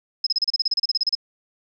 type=tone bursts; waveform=sine; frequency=5120 Hz; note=D#8; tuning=49 cents sharp; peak=-17 dBFS; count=16; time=0.24-1.152 s; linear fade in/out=5 ms; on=27 ms; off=32 ms; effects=none